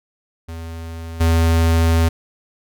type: tone with level steps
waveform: square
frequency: 82.41 Hz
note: E2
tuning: in tune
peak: -29 / -13 dBFS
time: 0.48-2.09 s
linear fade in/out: 10 ms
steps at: 1.2 s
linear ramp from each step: 10 ms
effects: none